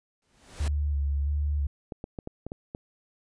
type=noise with exponential growth; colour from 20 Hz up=pink; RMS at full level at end=-36 dBFS; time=0.22-0.68 s; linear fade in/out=2 ms; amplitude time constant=100 ms
type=tone with vibrato; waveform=sine; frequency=71.9 Hz; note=D2; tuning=36 cents flat; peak=-24 dBFS; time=0.6-1.67 s; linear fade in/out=5 ms; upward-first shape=square; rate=1.5 Hz; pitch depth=30 cents each way
type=clicks; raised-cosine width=2 ms; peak=-22 dBFS; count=7; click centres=1.922 / 2.041 / 2.188 / 2.274 / 2.466 / 2.519 / 2.749 s
effects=resampled to 22050 Hz